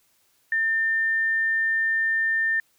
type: tone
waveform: sine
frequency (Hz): 1800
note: A6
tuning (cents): +39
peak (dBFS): -20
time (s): 0.52-2.6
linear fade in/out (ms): 2
effects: white hiss -65 dBFS RMS until 2.78 s